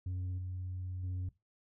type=tone with level steps; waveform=sine; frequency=91.6 Hz; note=F#2; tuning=17 cents flat; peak=-32 / -36 / -32 dBFS; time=0.06-1.29 s; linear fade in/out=5 ms; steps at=0.38 / 1.03 s; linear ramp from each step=5 ms; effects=noise-tail reverb RT60 0.2 s tail -19 dB re dry + tanh soft clip ceiling -34 dBFS